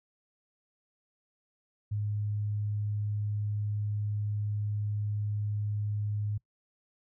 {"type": "tone", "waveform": "sine", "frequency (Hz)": 104.3, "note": "G#2", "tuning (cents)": 8, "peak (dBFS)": -29, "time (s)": [1.91, 6.38], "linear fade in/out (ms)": 10, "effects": ["noise-tail reverb RT60 0.1 s tail -23 dB re dry"]}